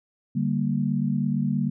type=chord; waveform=sine; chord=G minor; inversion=second; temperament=equal; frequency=146.83 / 196 / 233.1 Hz; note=D3 / G3 / Bb3; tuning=0 / 0 / 0 cents; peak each=-26 dBFS; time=0.35-1.7 s; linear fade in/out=10 ms; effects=none